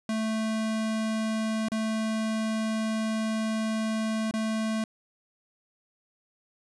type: tone with dropouts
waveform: square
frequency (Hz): 220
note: A3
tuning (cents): 0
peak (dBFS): -27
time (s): 0.09-4.84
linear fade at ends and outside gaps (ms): 2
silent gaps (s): 1.685-1.718 / 4.311-4.338
effects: resampled to 24000 Hz